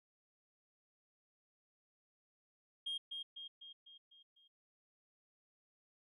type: tone with echo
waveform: sine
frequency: 3232 Hz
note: G#7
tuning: 48 cents flat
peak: -36 dBFS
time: 2.86-2.98 s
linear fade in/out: 10 ms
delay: 250 ms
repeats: 6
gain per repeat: -5 dB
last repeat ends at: 4.48 s
effects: tanh soft clip ceiling -36 dBFS